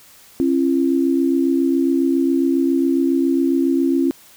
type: tone pair together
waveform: sine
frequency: 271 / 338.3 Hz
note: C#4 / E4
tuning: -39 / +45 cents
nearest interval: major third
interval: 384 cents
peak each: -16 / -18 dBFS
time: 0.4-4.11 s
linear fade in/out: 0 ms
effects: white hiss -47 dBFS RMS until 4.36 s